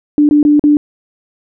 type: tone with dropouts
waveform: sine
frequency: 295.2 Hz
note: D4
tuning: 9 cents sharp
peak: -5 dBFS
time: 0.18-0.77 s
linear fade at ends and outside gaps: 1 ms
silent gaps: 0.29-0.31 / 0.429-0.45 / 0.595-0.639 s
effects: none